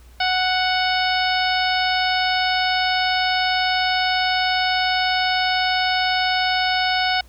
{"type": "harmonic tone", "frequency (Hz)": 740, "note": "F#5", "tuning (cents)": 0, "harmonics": [1, 2, 3, 4, 5, 6, 7], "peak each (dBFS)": [-21, -24, -26, -27, -28, -29, -29], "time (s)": [0.2, 7.21], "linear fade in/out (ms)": 5, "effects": ["added 60 Hz sine -44 dBFS peak until 7.28 s", "pink hiss -54 dBFS RMS until 7.28 s"]}